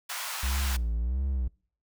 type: high-pass noise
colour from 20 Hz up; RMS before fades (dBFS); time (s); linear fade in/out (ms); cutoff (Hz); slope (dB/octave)
pink; -35; 0.09-0.77; 10; 870; 24
type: tone with vibrato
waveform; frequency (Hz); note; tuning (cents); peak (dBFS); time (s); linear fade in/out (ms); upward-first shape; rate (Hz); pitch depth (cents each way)
triangle; 61.74; B1; 0; -24; 0.43-1.48; 5; sine; 1.5; 170
effects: noise-tail reverb RT60 0.5 s tail -26 dB re dry